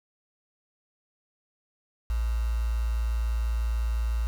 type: tone with quantisation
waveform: sine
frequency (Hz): 57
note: A#1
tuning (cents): -38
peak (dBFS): -24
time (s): 2.1-4.27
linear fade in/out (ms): 0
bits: 7
effects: none